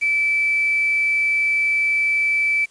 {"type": "tone with quantisation", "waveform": "sine", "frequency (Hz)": 2316, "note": "D7", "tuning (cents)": -25, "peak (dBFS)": -16, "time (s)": [0.01, 2.66], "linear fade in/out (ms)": 20, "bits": 6, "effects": ["white hiss -54 dBFS RMS until 2.7 s", "resampled to 22050 Hz"]}